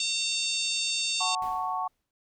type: harmonic tone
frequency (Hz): 909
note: A#5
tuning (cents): -44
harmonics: 3 / 4 / 5 / 6 / 7 / 8 / 9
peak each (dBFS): -33 / -31 / -32 / -39 / -38 / -37 / -38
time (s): 0-1.35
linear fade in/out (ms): 2
type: chord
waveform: sine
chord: F# minor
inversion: none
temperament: just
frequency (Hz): 740 / 888 / 1110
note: F#5 / A5 / C#6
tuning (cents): 0 / +16 / +2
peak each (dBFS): -32 / -33 / -31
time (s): 1.2-1.88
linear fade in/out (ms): 10
type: noise with exponential decay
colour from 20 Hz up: pink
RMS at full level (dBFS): -46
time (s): 1.42-2.11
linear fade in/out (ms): 2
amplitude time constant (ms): 150
effects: none